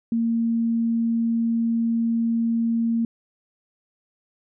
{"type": "tone", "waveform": "sine", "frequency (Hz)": 230, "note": "A#3", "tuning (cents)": -23, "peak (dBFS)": -19, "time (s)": [0.12, 3.05], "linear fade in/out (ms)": 2, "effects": []}